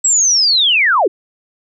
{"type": "linear sweep", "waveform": "sine", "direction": "down", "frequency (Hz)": [7820, 299.1], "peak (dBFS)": -9, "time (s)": [0.04, 1.08], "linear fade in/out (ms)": 10, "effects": []}